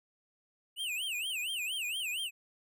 square tone with vibrato, 2790 Hz, F7, 2 cents flat, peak -34 dBFS, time 0.76-2.31 s, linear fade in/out 50 ms, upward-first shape sine, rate 4.3 Hz, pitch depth 240 cents each way, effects none

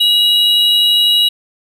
triangle tone pair together, 2897 / 3869 Hz, F#7 / B7, -37 / -36 cents, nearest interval perfect fourth, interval 501 cents, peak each -10 dBFS, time 0-1.29 s, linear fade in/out 10 ms, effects none

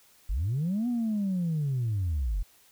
sine linear two-way sweep, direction up then down, 38.89 to 246.9 to 38.89 Hz, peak -24 dBFS, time 0.29-2.43 s, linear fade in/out 10 ms, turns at 0.88 s, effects tanh soft clip ceiling -23 dBFS + white hiss -60 dBFS RMS until 2.71 s

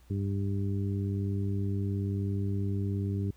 harmonic tone, 99 Hz, G2, 18 cents sharp, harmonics 1 / 2 / 3 / 4, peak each -29 / -35 / -39 / -41 dBFS, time 0.1-3.31 s, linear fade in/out 5 ms, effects added 60 Hz sine -56 dBFS peak until 3.36 s + pink hiss -65 dBFS RMS until 3.36 s

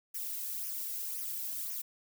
violet noise with flanger, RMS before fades -38 dBFS, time 0.14-1.82 s, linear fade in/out 10 ms, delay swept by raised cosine 0.24 to 1.74 ms, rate 1.9 Hz, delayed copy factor -0.6, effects none

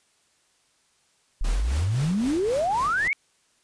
sine exponential sweep, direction up, 30.87 to 2298 Hz, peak -21 dBFS, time 1.41-3.13 s, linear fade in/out 0 ms
pink noise with tremolo, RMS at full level -35 dBFS, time 1.44-3.08 s, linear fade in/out 5 ms, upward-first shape triangle, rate 3.8 Hz, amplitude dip 65%
effects white hiss -65 dBFS RMS until 3.63 s + resampled to 22050 Hz

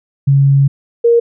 sine tone pair in turn, 138.59 / 468.7 Hz, C#3 / A#4, 0 / +9 cents, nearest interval octave + major sixth, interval 2109 cents, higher second, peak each -6 dBFS, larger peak neither, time 0.27-0.68 / 1.04-1.2 s, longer first, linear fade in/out 10 ms, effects none

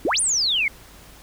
sine exponential two-way sweep, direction up then down, 261.6 to 9760 to 2097 Hz, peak -18 dBFS, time 0.05-0.68 s, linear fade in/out 2 ms, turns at 0.2 s, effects added 50 Hz sine -49 dBFS peak until 1.22 s + pink hiss -47 dBFS RMS until 1.22 s

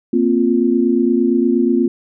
sine chord, Bb suspended second, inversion none, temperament equal, 233.1 / 261.6 / 349.2 Hz, Bb3 / C4 / F4, 0 / 0 / 0 cents, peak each -16 dBFS, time 0.13-1.88 s, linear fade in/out 5 ms, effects none

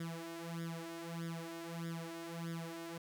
sawtooth tone with flanger, 166.7 Hz, E3, 20 cents sharp, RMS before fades -44 dBFS, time 0-2.98 s, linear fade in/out 5 ms, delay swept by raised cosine 0.57 to 3.27 ms, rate 1.6 Hz, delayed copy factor +0.85, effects none

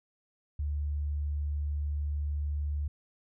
sine tone, 73.3 Hz, D2, 3 cents flat, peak -29 dBFS, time 0.59-2.88 s, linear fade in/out 5 ms, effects none

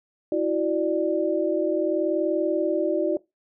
sine tone cluster, 326.6 / 367.2 / 592 Hz, E4 / F#4 / D5, -16 / -13 / +14 cents, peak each -25 dBFS, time 0.32-3.17 s, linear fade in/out 2 ms, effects noise-tail reverb RT60 0.2 s tail -21 dB re dry

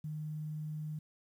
sine tone with quantisation, 153.2 Hz, D#3, 27 cents flat, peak -37 dBFS, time 0.04-0.99 s, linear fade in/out 5 ms, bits 11, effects none

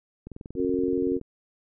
click train, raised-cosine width 3 ms, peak -26 dBFS, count 21, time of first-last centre 0.27-1.213 s, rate 21.2 Hz
harmonic tone, 91 Hz, F#2, 28 cents flat, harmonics 3 / 4 / 5, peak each -26 / -27 / -28 dBFS, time 0.55-1.2 s, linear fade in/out 50 ms
effects none

